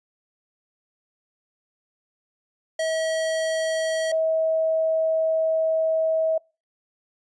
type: tone pair in turn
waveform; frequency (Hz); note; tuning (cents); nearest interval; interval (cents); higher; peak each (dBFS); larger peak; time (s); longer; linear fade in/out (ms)
square / sine; 642 / 642; E5 / E5; -46 / -46; unison; 0; neither; -23 / -19; second; 2.79-4.12 / 4.12-6.38; second; 5
effects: noise-tail reverb RT60 0.3 s tail -25 dB re dry + resampled to 22050 Hz